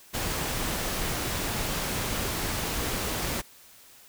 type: noise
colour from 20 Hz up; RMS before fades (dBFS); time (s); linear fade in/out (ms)
pink; -30; 0.13-3.42; 20
effects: white hiss -53 dBFS RMS until 4.08 s